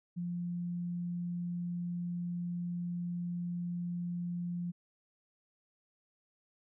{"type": "tone", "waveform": "sine", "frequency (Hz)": 174.61, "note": "F3", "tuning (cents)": 0, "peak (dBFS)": -34, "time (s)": [0.16, 4.72], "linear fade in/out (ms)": 20, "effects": []}